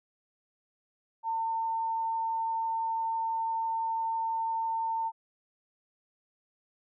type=tone; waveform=sine; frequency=903 Hz; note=A5; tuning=45 cents sharp; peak=-28 dBFS; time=1.23-5.12 s; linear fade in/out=50 ms; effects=none